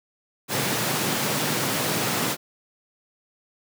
pink high-pass noise, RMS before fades -25 dBFS, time 0.48-2.37 s, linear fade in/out 50 ms, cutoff 110 Hz, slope 48 dB/octave, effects none

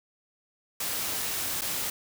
white noise with dropouts, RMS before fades -31 dBFS, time 0.8-1.9 s, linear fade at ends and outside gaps 5 ms, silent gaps 1.611-1.617 s, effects none

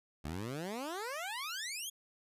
15% pulse exponential sweep, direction up, 69.3 to 3404 Hz, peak -32 dBFS, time 0.24-1.9 s, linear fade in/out 10 ms, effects resampled to 32000 Hz

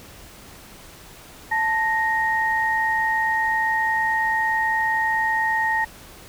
sine tone pair together, 880 / 1864.7 Hz, A5 / A#6, 0 / 0 cents, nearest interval octave + minor second, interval 1300 cents, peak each -22 / -21 dBFS, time 1.51-5.85 s, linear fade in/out 10 ms, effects pink hiss -44 dBFS RMS until 6.28 s

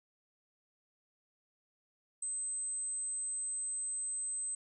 sine tone, 8200 Hz, C9, 36 cents flat, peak -35 dBFS, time 2.22-4.55 s, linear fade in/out 5 ms, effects none

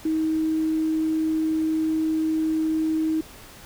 triangle tone with tanh clipping, 316.5 Hz, D#4, 30 cents sharp, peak -20 dBFS, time 0.05-3.21 s, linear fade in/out 5 ms, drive 3 dB, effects pink hiss -45 dBFS RMS until 3.65 s

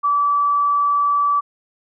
sine tone, 1154 Hz, D6, 31 cents flat, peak -14 dBFS, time 0.03-1.41 s, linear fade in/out 20 ms, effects none

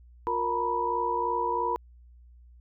sine tone cluster, 356.2 / 467.1 / 917 / 980 Hz, F4 / A#4 / A#5 / B5, +34 / +3 / -29 / -14 cents, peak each -35 / -32 / -34 / -27 dBFS, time 0.27-1.76 s, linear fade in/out 0 ms, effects added 60 Hz sine -50 dBFS peak until 2.6 s

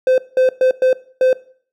triangle tone bursts at uneven times, 515 Hz, C5, 28 cents flat, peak -8 dBFS, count 5, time 0.07-0.18 / 0.37-0.49 / 0.61-0.71 / 0.82-0.93 / 1.21-1.33 s, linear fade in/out 2 ms, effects noise-tail reverb RT60 0.5 s tail -19 dB re dry

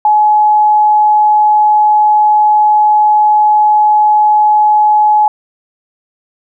sine tone, 847 Hz, G#5, 34 cents sharp, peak -5 dBFS, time 0.05-5.28 s, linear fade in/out 2 ms, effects none

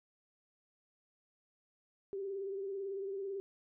sine tone with vibrato, 392 Hz, G4, in tune, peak -37 dBFS, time 2.13-3.4 s, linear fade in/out 0 ms, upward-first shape triangle, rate 18 Hz, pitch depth 55 cents each way, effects none

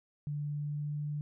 sine tone with pitch glide, 146.83 to 147.94 Hz, D3 to D3, 0 to +13 cents, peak -33 dBFS, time 0.27-1.21 s, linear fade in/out 0 ms, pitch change +13 cents, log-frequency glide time 0.54-1 s, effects none

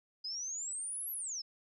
sine exponential two-way sweep, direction up then down, 4947 to 11840 to 5060 Hz, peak -37 dBFS, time 0.24-1.42 s, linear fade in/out 10 ms, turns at 1.12 s, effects none

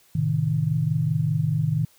sine chord, A diminished, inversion none, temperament equal, 110 / 130.81 / 155.56 Hz, A2 / C3 / Eb3, 0 / 0 / 0 cents, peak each -27 / -26 / -22 dBFS, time 0.15-1.85 s, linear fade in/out 5 ms, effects white hiss -58 dBFS RMS until 1.98 s

